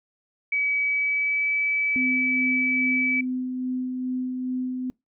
sine tone with pitch glide, 2279 to 2298 Hz, C#7 to D7, +47 to -38 cents, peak -21 dBFS, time 0.52-3.21 s, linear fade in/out 5 ms, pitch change +15 cents, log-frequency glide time 0.81-1.5 s
sine tone with tremolo, 254.4 Hz, C4, 48 cents flat, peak -24 dBFS, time 1.96-4.9 s, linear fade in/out 0 ms, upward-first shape sine, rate 2.4 Hz, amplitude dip 30%
effects noise-tail reverb RT60 0.2 s tail -25 dB re dry

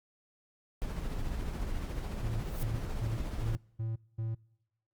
brown noise with tremolo, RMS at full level -34 dBFS, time 0.82-3.55 s, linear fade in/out 0 ms, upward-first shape sine, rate 14 Hz, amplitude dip 35%
triangle tone bursts, 112.1 Hz, A2, 33 cents sharp, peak -30 dBFS, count 6, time 2.23-4.35 s, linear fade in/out 10 ms, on 170 ms, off 220 ms
violet noise with exponential growth, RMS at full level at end -41 dBFS, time 2.35-2.63 s, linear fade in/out 2 ms, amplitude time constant 60 ms
effects noise-tail reverb RT60 1.0 s tail -26 dB re dry + Opus 48 kbps

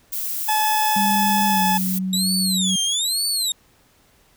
violet noise, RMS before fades -26 dBFS, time 0.12-1.99 s, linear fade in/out 10 ms
40% pulse tone, 859 Hz, A5, 42 cents flat, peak -17 dBFS, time 0.48-1.78 s, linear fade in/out 10 ms
sine tone with pitch glide, 200.8 to 187.35 Hz, G3 to F#3, +42 to +22 cents, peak -21 dBFS, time 0.96-2.76 s, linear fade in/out 5 ms, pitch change -120 cents, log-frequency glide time 1.48-1.63 s
25% pulse tone with vibrato, 3778 Hz, A#7, 22 cents sharp, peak -15 dBFS, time 2.13-3.52 s, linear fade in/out 2 ms, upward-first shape sine, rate 1.1 Hz, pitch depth 300 cents each way
effects pink hiss -57 dBFS RMS until 4.36 s

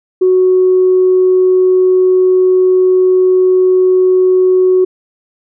sine tone, 370 Hz, F#4, in tune, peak -5 dBFS, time 0.21-4.85 s, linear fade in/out 10 ms, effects tanh soft clip ceiling -1 dBFS

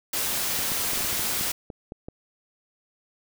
white noise, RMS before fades -27 dBFS, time 0.13-1.52 s, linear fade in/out 5 ms
clicks, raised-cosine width 2 ms, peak -23 dBFS, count 12, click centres 0.59 / 0.719 / 0.933 / 0.975 / 1.007 / 1.048 / 1.129 / 1.195 / 1.411 / 1.702 / 1.921 / 2.085 s
effects none

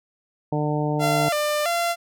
harmonic tone, 149.7 Hz, D3, 33 cents sharp, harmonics 1 / 2 / 3 / 4 / 5 / 6, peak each -24 / -27 / -29 / -30 / -31 / -32 dBFS, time 0.52-1.29 s, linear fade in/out 5 ms
sawtooth tone with vibrato, 640 Hz, D#5, 49 cents sharp, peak -17 dBFS, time 0.99-1.96 s, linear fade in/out 50 ms, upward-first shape square, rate 1.5 Hz, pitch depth 120 cents each way
effects none

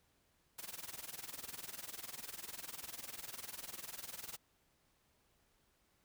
white noise with tremolo, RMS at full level -44 dBFS, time 0.58-4.37 s, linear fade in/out 10 ms, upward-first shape triangle, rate 20 Hz, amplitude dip 95%, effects pink hiss -75 dBFS RMS until 6.04 s

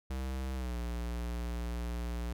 square tone with pitch glide, 65.3 to 59.19 Hz, C2 to A#1, -3 to +27 cents, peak -35 dBFS, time 0.1-2.33 s, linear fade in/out 5 ms, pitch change -170 cents, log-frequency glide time 0.54-0.77 s, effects none

